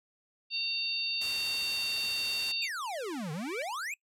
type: harmonic tone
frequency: 914 Hz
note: A#5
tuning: 34 cents flat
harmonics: 3 / 4 / 5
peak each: -34 / -38 / -33 dBFS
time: 0.5-2.69 s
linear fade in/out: 50 ms
type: noise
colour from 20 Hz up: white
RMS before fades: -41 dBFS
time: 1.21-2.52 s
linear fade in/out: 5 ms
type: exponential two-way sweep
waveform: square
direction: down then up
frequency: 2610 to 144.2 to 2610 Hz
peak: -35 dBFS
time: 2.62-3.94 s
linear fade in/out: 2 ms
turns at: 3.32 s
type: tone with exponential growth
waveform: sine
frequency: 2314 Hz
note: D7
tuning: 26 cents flat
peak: -33 dBFS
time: 3.19-3.62 s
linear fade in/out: 0 ms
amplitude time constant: 93 ms
effects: noise-tail reverb RT60 0.1 s tail -24 dB re dry + low-pass 12000 Hz 12 dB/octave